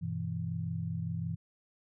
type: chord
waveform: sine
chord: E minor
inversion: first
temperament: equal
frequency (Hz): 98 / 123.47 / 164.81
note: G2 / B2 / E3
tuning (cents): 0 / 0 / 0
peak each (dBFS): -38 / -39 / -35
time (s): 0.01-1.36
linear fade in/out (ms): 20
effects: none